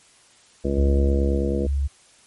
harmonic tone, 69.3 Hz, C#2, in tune, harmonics 1 / 2 / 3 / 4 / 5 / 6 / 7 / 8 / 9, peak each -25 / -33 / -27 / -31 / -27 / -36 / -27 / -39 / -35 dBFS, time 0.64-1.67 s, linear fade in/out 10 ms
sine tone with vibrato, 69.9 Hz, C#2, 15 cents sharp, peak -19 dBFS, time 0.77-1.88 s, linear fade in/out 20 ms, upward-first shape sine, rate 3.7 Hz, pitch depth 10 cents each way
effects white hiss -54 dBFS RMS until 2.26 s + MP3 48 kbps

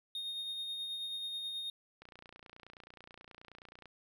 triangle tone with tremolo, 3699 Hz, A#7, 14 cents flat, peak -35 dBFS, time 0.15-1.7 s, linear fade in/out 2 ms, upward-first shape sine, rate 9.3 Hz, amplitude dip 30%
click train, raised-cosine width 0.3 ms, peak -36 dBFS, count 55, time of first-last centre 2.02-3.857 s, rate 29.4 Hz
effects none

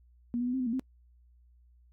sine tone with pitch steps, 239 / 245.2 / 248.4 / 262.7 / 252.4 / 228.1 / 260.5 Hz, A#3 / B3 / B3 / C4 / B3 / A#3 / C4, +43 / -12 / +10 / +7 / +38 / -37 / -7 cents, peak -28 dBFS, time 0.34-0.795 s, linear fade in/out 0 ms, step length 65 ms, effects noise-tail reverb RT60 0.1 s tail -25 dB re dry + added 60 Hz sine -58 dBFS peak until 1.92 s

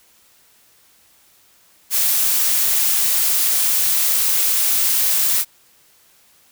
blue noise, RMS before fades -17 dBFS, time 1.9-5.45 s, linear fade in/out 50 ms, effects white hiss -54 dBFS RMS until 6.51 s

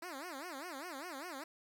10% pulse tone with vibrato, 311.1 Hz, D#4, in tune, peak -35 dBFS, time 0.02-1.44 s, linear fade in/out 5 ms, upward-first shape sine, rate 5 Hz, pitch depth 290 cents each way, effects none

